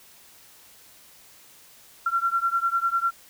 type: beating tone pair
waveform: sine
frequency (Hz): 1362 / 1372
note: F6 / F6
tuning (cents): -44 / -31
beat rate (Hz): 10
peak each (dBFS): -24 / -25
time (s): 2.06-3.11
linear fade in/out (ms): 5
effects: white hiss -52 dBFS RMS until 3.29 s